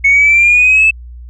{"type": "exponential sweep", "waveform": "sine", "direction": "up", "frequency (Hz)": [2200, 2637], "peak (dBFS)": -4, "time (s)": [0.04, 0.91], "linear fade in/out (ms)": 10, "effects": ["tanh soft clip ceiling -1 dBFS", "added 60 Hz sine -28 dBFS peak until 1.29 s"]}